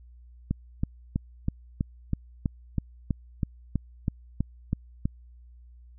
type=click train; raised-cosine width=5 ms; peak=-13 dBFS; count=15; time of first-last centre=0.51-5.055 s; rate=3.08 Hz; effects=added 60 Hz sine -48 dBFS peak until 5.98 s